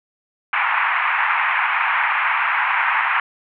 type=band-pass noise; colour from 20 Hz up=pink; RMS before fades=-19 dBFS; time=0.53-3.2 s; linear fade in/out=2 ms; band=870 to 2500 Hz; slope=48 dB/octave; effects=none